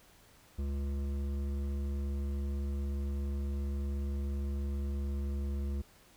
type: tone with hard clipping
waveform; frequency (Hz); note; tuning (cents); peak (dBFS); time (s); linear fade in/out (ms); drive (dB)
triangle; 69.9; C#2; +15; -34; 0.58-5.82; 10; 15
effects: pink hiss -61 dBFS RMS until 6.16 s